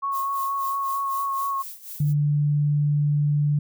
sine tone with vibrato, 1098 Hz, C#6, 17 cents flat, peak -23 dBFS, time 0.02-1.63 s, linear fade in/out 20 ms, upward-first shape sine, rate 4.3 Hz, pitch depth 19 cents each way
violet noise with tremolo, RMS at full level -36 dBFS, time 0.11-2.14 s, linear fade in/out 50 ms, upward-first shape sine, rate 4 Hz, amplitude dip 75%
sine tone, 146.83 Hz, D3, in tune, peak -18 dBFS, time 2-3.59 s, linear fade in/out 5 ms
effects none

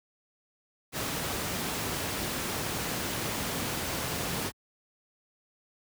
pink noise, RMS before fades -32 dBFS, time 0.92-4.52 s, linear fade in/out 50 ms, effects high-pass 80 Hz 12 dB/octave

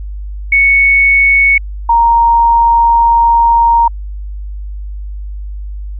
sine tone pair in turn, 2217 / 932.1 Hz, C#7 / A#5, 0 / 0 cents, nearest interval octave + minor third, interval 1500 cents, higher first, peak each -5 dBFS, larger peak neither, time 0.52-1.58 / 1.89-3.88 s, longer second, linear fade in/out 5 ms, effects added 50 Hz sine -20 dBFS peak until 5.99 s

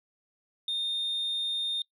sine tone, 3650 Hz, A#7, 37 cents flat, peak -26 dBFS, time 0.68-1.82 s, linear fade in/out 2 ms, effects noise-tail reverb RT60 0.1 s tail -21 dB re dry + tanh soft clip ceiling -26 dBFS

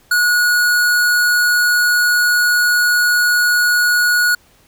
square tone, 1455 Hz, F#6, 29 cents flat, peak -12 dBFS, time 0.11-4.35 s, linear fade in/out 5 ms, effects pink hiss -52 dBFS RMS until 4.67 s

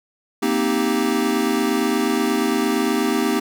square chord, C minor seventh, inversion third, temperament equal, 233.1 / 261.6 / 311.1 / 392 Hz, Bb3 / C4 / Eb4 / G4, 0 / 0 / 0 / 0 cents, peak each -24 dBFS, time 0.42-3.4 s, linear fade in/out 10 ms, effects none

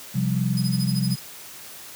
sine chord, C suspended fourth, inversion none, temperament equal, 130.81 / 174.61 / 196 Hz, C3 / F3 / G3, 0 / 0 / 0 cents, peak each -23 / -25 / -25 dBFS, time 0.14-1.16 s, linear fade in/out 20 ms
sawtooth tone with tremolo, 5010 Hz, D#8, 11 cents sharp, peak -26 dBFS, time 0.57-1.19 s, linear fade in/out 2 ms, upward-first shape sine, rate 13 Hz, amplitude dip 95%
effects white hiss -41 dBFS RMS until 1.95 s + high-pass 80 Hz 12 dB/octave

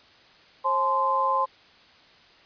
sine tone cluster, 536 / 857 / 1038 Hz, C5 / A5 / C6, +42 / -46 / -14 cents, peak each -29 / -28 / -22 dBFS, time 0.64-1.46 s, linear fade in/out 20 ms, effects white hiss -54 dBFS RMS until 2.45 s + resampled to 11025 Hz

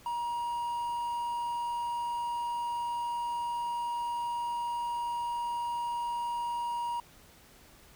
triangle tone with quantisation, 950 Hz, A#5, 33 cents sharp, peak -29 dBFS, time 0.06-7 s, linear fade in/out 2 ms, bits 9, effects pink hiss -57 dBFS RMS until 7.95 s

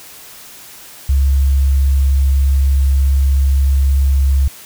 sine tone, 68.3 Hz, C#2, 25 cents flat, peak -9 dBFS, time 1.09-4.48 s, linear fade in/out 5 ms, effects white hiss -37 dBFS RMS until 4.65 s

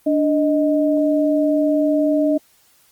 sine tone pair together, 293.7 / 622.3 Hz, D4 / D#5, 0 / 0 cents, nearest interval octave + minor second, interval 1300 cents, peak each -16 / -18 dBFS, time 0.06-2.38 s, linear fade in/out 10 ms, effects white hiss -56 dBFS RMS until 2.91 s + Opus 24 kbps

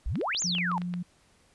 sine exponential two-way sweep, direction up then down, 44.19 to 7459 to 825 Hz, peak -27 dBFS, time 0.06-0.78 s, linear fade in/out 0 ms, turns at 0.41 s
clicks, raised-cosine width 0.3 ms, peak -25 dBFS, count 9, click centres 0.156 / 0.213 / 0.348 / 0.421 / 0.551 / 0.584 / 0.716 / 0.818 / 0.939 s
sine tone, 177 Hz, F3, 23 cents sharp, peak -30 dBFS, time 0.44-1.03 s, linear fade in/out 10 ms
effects pink hiss -63 dBFS RMS until 1.54 s + resampled to 24000 Hz

